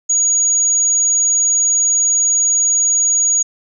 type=tone; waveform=sine; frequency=6740 Hz; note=G#8; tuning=25 cents sharp; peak=-11 dBFS; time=0.09-3.43 s; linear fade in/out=10 ms; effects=none

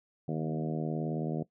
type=harmonic tone with a mistuned harmonic; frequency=78.8 Hz; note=D#2; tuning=23 cents sharp; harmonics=2 / 3 / 4 / 5 / 6 / 7 / 8 / 9; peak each=-33 / -37 / -39 / -41 / -43 / -44 / -45 / -46 dBFS; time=0.28-1.43 s; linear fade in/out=5 ms; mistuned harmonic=2; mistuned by=-20 cents; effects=noise-tail reverb RT60 0.1 s tail -18 dB re dry

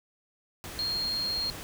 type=tone in noise; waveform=sine; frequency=4235 Hz; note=C8; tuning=20 cents sharp; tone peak=-28 dBFS; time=0.79-1.5 s; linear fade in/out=0 ms; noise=pink; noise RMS=-41 dBFS; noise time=0.64-1.63 s; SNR=+10 dB; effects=none

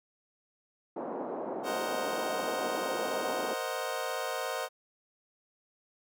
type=band-pass noise; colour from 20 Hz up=white; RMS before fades=-37 dBFS; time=0.96-3.54 s; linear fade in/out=5 ms; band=230 to 800 Hz; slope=24 dB/octave
type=chord; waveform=25% pulse; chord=C half-diminished seventh; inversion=third; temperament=equal; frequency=466.2 / 523.3 / 622.3 / 740 Hz; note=Bb4 / C5 / Eb5 / Gb5; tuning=0 / 0 / 0 / 0 cents; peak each=-36 / -33 / -34 / -35 dBFS; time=1.63-4.69 s; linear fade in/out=50 ms
effects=none

